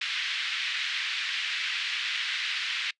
white band-pass noise, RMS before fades -31 dBFS, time 0.01-2.91 s, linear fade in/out 5 ms, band 1700 to 3600 Hz, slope 24 dB/octave, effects noise-tail reverb RT60 0.1 s tail -23 dB re dry + resampled to 22050 Hz

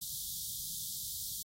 white band-stop noise, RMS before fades -40 dBFS, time 0.01-1.43 s, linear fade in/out 10 ms, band 190 to 3300 Hz, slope 96 dB/octave, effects AAC 48 kbps

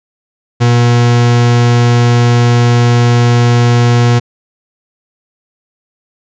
40% pulse tone, 120 Hz, B2, 49 cents flat, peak -5 dBFS, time 0.6-4.2 s, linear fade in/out 20 ms, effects resampled to 16000 Hz

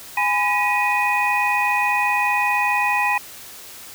sine tone cluster, 827 / 1002 / 1920 / 2488 Hz, G#5 / B5 / B6 / D#7, -8 / +25 / -49 / -1 cents, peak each -22 / -23 / -24 / -21 dBFS, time 0.17-3.18 s, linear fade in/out 5 ms, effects white hiss -39 dBFS RMS until 3.94 s

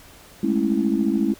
sine chord, A major seventh, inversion third, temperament just, 206.2 / 220 / 275 / 330 Hz, G#3 / A3 / C#4 / E4, -12 / 0 / -14 / +2 cents, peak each -23 dBFS, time 0.43-1.34 s, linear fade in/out 5 ms, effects tanh soft clip ceiling -8 dBFS + pink hiss -47 dBFS RMS until 1.39 s

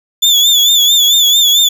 35% pulse tone with vibrato, 3479 Hz, A7, 20 cents flat, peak -5 dBFS, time 0.22-1.69 s, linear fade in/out 10 ms, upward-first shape sine, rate 4.5 Hz, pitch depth 71 cents each way, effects none

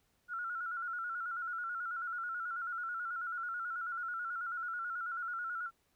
sine tone with vibrato, 1396.9 Hz, F6, in tune, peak -36 dBFS, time 0.28-5.71 s, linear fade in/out 50 ms, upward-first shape square, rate 9.2 Hz, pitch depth 60 cents each way, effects pink hiss -75 dBFS RMS until 5.95 s

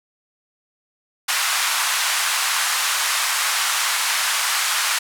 pink band-pass noise, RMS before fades -21 dBFS, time 1.28-4.99 s, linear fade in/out 10 ms, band 1000 to 12000 Hz, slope 24 dB/octave, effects none

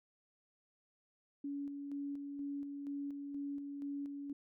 sine tone with tremolo, 283 Hz, C#4, 36 cents sharp, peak -38 dBFS, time 1.44-4.33 s, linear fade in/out 5 ms, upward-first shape square, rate 2.1 Hz, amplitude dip 35%, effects none

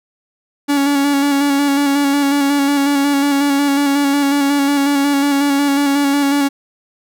45% pulse tone with vibrato, 282.2 Hz, C#4, 31 cents sharp, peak -12 dBFS, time 0.68-6.49 s, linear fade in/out 20 ms, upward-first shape square, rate 5.5 Hz, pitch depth 24 cents each way, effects none

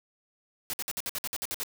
white noise bursts, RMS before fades -33 dBFS, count 11, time 0.7-1.634 s, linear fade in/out 0 ms, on 34 ms, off 56 ms, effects none

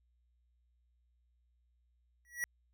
square tone with exponential growth, 1929 Hz, B6, 41 cents flat, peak -31 dBFS, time 2.25-2.44 s, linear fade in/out 0 ms, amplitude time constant 41 ms, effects added 60 Hz sine -70 dBFS peak until 2.73 s

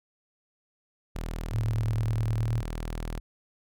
sawtooth tone, 40.21 Hz, E1, 42 cents flat, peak -28 dBFS, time 1.15-3.2 s, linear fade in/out 10 ms
sine tone with pitch glide, 111 to 113.59 Hz, A2 to A#2, +16 to -44 cents, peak -25 dBFS, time 1.5-2.64 s, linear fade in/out 50 ms, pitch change +40 cents, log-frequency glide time 2.4-2.47 s
effects none

